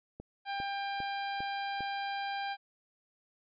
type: click train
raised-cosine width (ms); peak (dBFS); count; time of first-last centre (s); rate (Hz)
2; -30; 5; 0.2-1.806; 2.49
type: harmonic tone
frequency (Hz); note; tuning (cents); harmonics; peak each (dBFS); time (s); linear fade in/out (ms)
796; G5; +26; 1 / 2 / 3 / 4 / 5 / 6; -35 / -41 / -45 / -47 / -49 / -51; 0.45-2.57; 50
effects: none